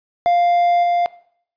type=tone with level steps; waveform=triangle; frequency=698.5 Hz; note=F5; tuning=in tune; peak=-10 / -12 dBFS; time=0.26-1.06 s; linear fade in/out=0 ms; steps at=0.83 s; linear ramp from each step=5 ms; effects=noise-tail reverb RT60 0.6 s tail -19 dB re dry + resampled to 11025 Hz